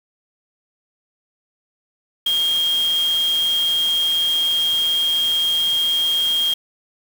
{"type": "tone in noise", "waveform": "sine", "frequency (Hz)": 3232, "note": "G#7", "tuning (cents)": -48, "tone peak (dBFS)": -16, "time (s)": [2.26, 6.54], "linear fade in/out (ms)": 5, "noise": "white", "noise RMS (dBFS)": -32, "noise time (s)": [2.26, 6.54], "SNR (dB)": 13, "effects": []}